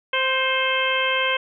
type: harmonic tone with a mistuned harmonic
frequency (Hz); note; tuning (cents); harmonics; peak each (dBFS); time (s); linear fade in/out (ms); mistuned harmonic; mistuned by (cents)
523; C5; -1; 1 / 2 / 3 / 4 / 5 / 6; -26 / -26 / -26 / -26 / -26 / -26; 0.13-1.37; 5; 4; +29
effects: none